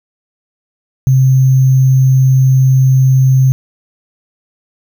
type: tone with sample-and-hold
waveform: sine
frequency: 131.2 Hz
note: C3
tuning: 5 cents sharp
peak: -5 dBFS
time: 1.07-3.52 s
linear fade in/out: 0 ms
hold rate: 6300 Hz
effects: none